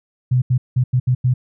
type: tone bursts at uneven times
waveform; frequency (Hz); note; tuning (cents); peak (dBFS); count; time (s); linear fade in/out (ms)
sine; 126.1; B2; +36; -12; 6; 0.31-0.42 / 0.5-0.58 / 0.76-0.84 / 0.93-1 / 1.07-1.15 / 1.24-1.34; 10
effects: none